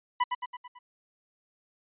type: tone with echo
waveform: 40% pulse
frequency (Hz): 987.8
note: B5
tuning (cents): 0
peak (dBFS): -21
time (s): 0.2-0.24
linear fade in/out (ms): 10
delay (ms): 110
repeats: 5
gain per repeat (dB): -5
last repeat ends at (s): 0.79
effects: resampled to 8000 Hz